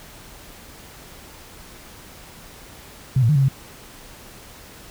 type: tone with pitch steps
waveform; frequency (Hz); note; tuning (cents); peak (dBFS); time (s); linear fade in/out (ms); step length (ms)
sine; 130.6 / 114.4 / 151.7 / 137.1 / 134.5; C3 / A#2 / D#3 / C#3 / C3; -3 / -32 / -44 / -19 / +48; -13; 3.16-3.485; 5; 65
effects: pink hiss -43 dBFS RMS until 4.9 s